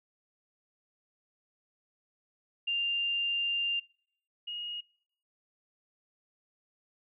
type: tone pair in turn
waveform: sine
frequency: 2794 / 2874 Hz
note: F7 / F7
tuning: 0 / +49 cents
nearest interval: unison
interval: 49 cents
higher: second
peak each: -28 / -35 dBFS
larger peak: first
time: 2.67-3.8 / 4.47-4.81 s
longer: first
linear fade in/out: 10 ms
effects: noise-tail reverb RT60 0.7 s tail -26 dB re dry